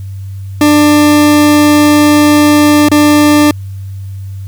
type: tone with dropouts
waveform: 40% pulse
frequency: 296.8 Hz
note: D4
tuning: 18 cents sharp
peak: -3 dBFS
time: 0.61-3.51 s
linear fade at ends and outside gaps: 2 ms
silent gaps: 2.886-2.915 s
effects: added 97 Hz sine -20 dBFS peak until 4.47 s + white hiss -47 dBFS RMS until 4.47 s